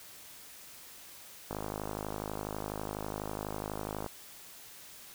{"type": "click train", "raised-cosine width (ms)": 1, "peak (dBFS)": -22, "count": 134, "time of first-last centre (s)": [1.51, 4.063], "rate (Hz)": 52.1, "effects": ["white hiss -51 dBFS RMS until 5.14 s"]}